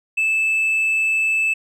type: tone with hard clipping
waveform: triangle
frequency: 2626 Hz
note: E7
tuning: 7 cents flat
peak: -15 dBFS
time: 0.17-1.54 s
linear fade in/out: 10 ms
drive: 1 dB
effects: none